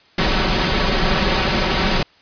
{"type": "noise with comb filter", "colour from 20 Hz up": "pink", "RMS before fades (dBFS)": -17, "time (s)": [0.18, 2.03], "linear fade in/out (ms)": 5, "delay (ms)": 5.3, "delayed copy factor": 0.55, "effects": ["white hiss -52 dBFS RMS until 2.21 s", "resampled to 11025 Hz"]}